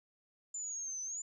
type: exponential two-way sweep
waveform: sine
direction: down then up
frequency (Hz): 7130 to 6030 to 7130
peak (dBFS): -38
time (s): 0.54-1.22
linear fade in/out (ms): 5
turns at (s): 1.02
effects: none